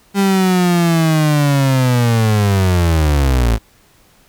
35% pulse linear sweep, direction down, 199.7 to 53.6 Hz, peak -9 dBFS, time 0.14-3.59 s, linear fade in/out 50 ms, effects pink hiss -51 dBFS RMS until 4.28 s

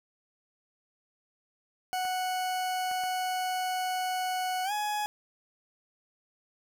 40% pulse tone with pitch glide, 739 to 839.1 Hz, F#5 to G#5, -2 to +18 cents, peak -28 dBFS, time 1.93-5.06 s, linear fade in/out 0 ms, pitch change +220 cents, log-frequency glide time 4.64-4.72 s
clicks, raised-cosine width 0.5 ms, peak -31 dBFS, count 3, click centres 2.052 / 2.914 / 3.037 s
effects none

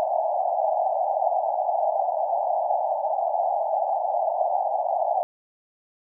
white band-pass noise, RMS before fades -24 dBFS, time 0-5.23 s, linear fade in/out 0 ms, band 610 to 830 Hz, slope 96 dB/octave, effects none

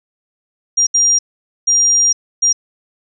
sine tone bursts at uneven times, 5700 Hz, F8, 34 cents sharp, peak -9 dBFS, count 4, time 0.77-0.87 / 0.94-1.19 / 1.67-2.13 / 2.42-2.53 s, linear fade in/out 10 ms, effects none

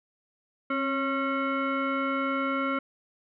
sine tone with frequency modulation, 550 Hz, C#5, 14 cents flat, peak -25 dBFS, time 0.7-2.79 s, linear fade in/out 5 ms, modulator 819 Hz, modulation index 1.7, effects none

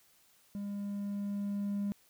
triangle tone with level ramp, 202.1 Hz, G#3, 47 cents flat, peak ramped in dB -34 to -28 dBFS, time 0.55-1.92 s, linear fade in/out 0 ms, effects tanh soft clip ceiling -26 dBFS + white hiss -66 dBFS RMS until 2.09 s

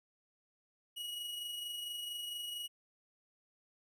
45% pulse tone with amplitude modulation, 2906 Hz, F#7, 32 cents flat, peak -38 dBFS, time 0.96-2.68 s, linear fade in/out 20 ms, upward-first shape sine, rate 24.4 Hz, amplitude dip 35%, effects none

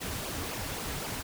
pink noise with flanger, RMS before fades -36 dBFS, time 0-1.23 s, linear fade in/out 20 ms, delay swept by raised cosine 0.51 to 5.71 ms, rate 3.8 Hz, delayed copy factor -0.7, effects none

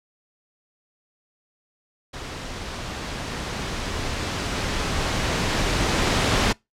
pink noise with level ramp, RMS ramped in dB -34 to -19 dBFS, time 2.13-6.53 s, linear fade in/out 10 ms, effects noise-tail reverb RT60 0.2 s tail -25 dB re dry + low-pass 6000 Hz 12 dB/octave

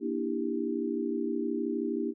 sine chord, E half-diminished seventh, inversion second, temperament just, 237.3 / 296.7 / 329.6 / 395.6 Hz, Bb3 / D4 / E4 / G4, +31 / +18 / 0 / +16 cents, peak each -34 dBFS, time 0-2.14 s, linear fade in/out 50 ms, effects none

